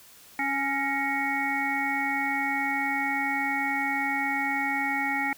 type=harmonic tone with a mistuned harmonic; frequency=277.2 Hz; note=C#4; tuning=in tune; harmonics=1 / 3 / 5 / 7 / 8; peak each=-33 / -30 / -37 / -30 / -30 dBFS; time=0.39-5.33 s; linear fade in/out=2 ms; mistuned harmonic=7; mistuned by=-47 cents; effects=white hiss -52 dBFS RMS until 5.37 s